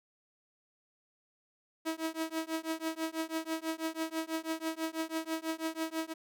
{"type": "tone with tremolo", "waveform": "sawtooth", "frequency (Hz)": 322, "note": "E4", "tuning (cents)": -41, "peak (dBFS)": -26, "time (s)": [1.85, 6.14], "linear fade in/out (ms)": 20, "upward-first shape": "triangle", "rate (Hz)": 6.1, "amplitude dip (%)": 100, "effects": []}